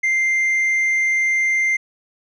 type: tone with tanh clipping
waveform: triangle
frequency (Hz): 2093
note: C7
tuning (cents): 0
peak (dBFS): -16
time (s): 0.03-1.77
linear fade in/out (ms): 10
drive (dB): 7
effects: none